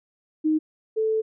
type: tone pair in turn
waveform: sine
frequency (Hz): 311.1 / 439.1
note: D#4 / A4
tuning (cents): 0 / -4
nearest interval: tritone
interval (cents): 596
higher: second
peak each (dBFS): -18 / -20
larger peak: first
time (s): 0.44-0.59 / 0.96-1.22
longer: second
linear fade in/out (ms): 20
effects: none